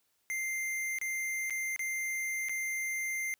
square tone with dropouts, 2093 Hz, C7, in tune, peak -33 dBFS, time 0.3-3.34 s, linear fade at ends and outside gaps 0 ms, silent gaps 0.986-1.014 / 1.498-1.506 / 1.762-1.793 / 2.486-2.494 s, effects white hiss -75 dBFS RMS until 3.39 s

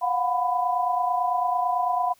sine tone cluster, 710 / 739 / 997 Hz, F5 / F#5 / B5, +28 / -2 / +16 cents, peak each -25 / -27 / -25 dBFS, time 0.01-2.14 s, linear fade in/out 20 ms, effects white hiss -60 dBFS RMS until 2.19 s

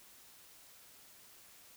silence, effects white hiss -59 dBFS RMS until 1.76 s

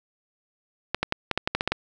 clicks, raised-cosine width 0.3 ms, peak -7 dBFS, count 10, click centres 0.946 / 1.03 / 1.124 / 1.313 / 1.376 / 1.475 / 1.55 / 1.609 / 1.676 / 1.72 s, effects none

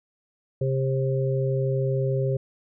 harmonic tone, 133.1 Hz, C3, 30 cents sharp, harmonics 1 / 3 / 4, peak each -23 / -28 / -29 dBFS, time 0.61-2.37 s, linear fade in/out 5 ms, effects none

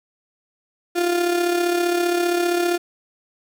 35% pulse tone with amplitude modulation, 349.2 Hz, F4, in tune, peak -14 dBFS, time 0.95-2.78 s, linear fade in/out 20 ms, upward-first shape sine, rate 35.2 Hz, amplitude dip 50%, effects none

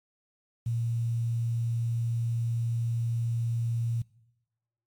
sine tone with quantisation, 116.54 Hz, A#2, in tune, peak -26 dBFS, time 0.66-4.02 s, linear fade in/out 5 ms, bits 9, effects noise-tail reverb RT60 1.0 s tail -23 dB re dry + MP3 96 kbps

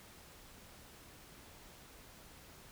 silence, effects pink hiss -57 dBFS RMS until 2.71 s

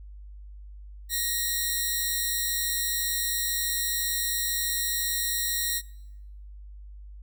5% pulse tone cluster, 1882 / 3925 / 4109 Hz, A#6 / B7 / C8, +16 / -11 / -32 cents, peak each -18 / -26 / -24 dBFS, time 1.09-5.82 s, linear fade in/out 50 ms, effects noise-tail reverb RT60 0.9 s tail -25 dB re dry + added 50 Hz sine -41 dBFS peak until 7.22 s

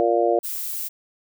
harmonic tone, 116.7 Hz, A#2, 2 cents sharp, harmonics 3 / 4 / 5 / 6, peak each -22 / -22 / -22 / -22 dBFS, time 0-0.39 s, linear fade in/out 0 ms
violet noise, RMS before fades -29 dBFS, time 0.43-0.89 s, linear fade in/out 20 ms
effects none

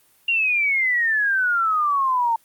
sine exponential sweep, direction down, 2800 to 903 Hz, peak -17 dBFS, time 0.28-2.36 s, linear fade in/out 5 ms, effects white hiss -58 dBFS RMS until 2.44 s + Opus 32 kbps

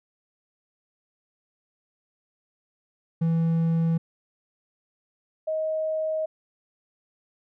triangle / sine tone pair in turn, 164.81 / 629.5 Hz, E3 / D#5, 0 / +20 cents, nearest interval octave + major seventh, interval 2320 cents, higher second, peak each -18 / -24 dBFS, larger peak first, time 3.21-3.98 / 5.47-6.26 s, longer second, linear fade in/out 10 ms, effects none

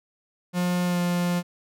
45% pulse tone with pitch glide, 178 to 175.75 Hz, F3 to F3, +33 to +11 cents, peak -22 dBFS, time 0.53-1.43 s, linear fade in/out 50 ms, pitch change -22 cents, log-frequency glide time 0.85-0.99 s, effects none

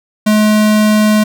square tone, 213.1 Hz, G#3, 45 cents sharp, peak -8 dBFS, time 0.26-1.24 s, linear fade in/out 10 ms, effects none

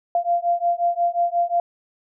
sine beating tone pair, 690 / 695.6 Hz, F5 / F5, -21 / -7 cents, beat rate 5.6 Hz, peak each -21 dBFS, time 0.15-1.6 s, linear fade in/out 2 ms, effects none

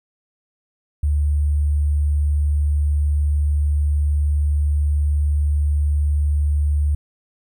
sine tone with sample-and-hold, 73.42 Hz, D2, in tune, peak -15 dBFS, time 1.03-6.95 s, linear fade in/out 5 ms, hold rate 8820 Hz, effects none

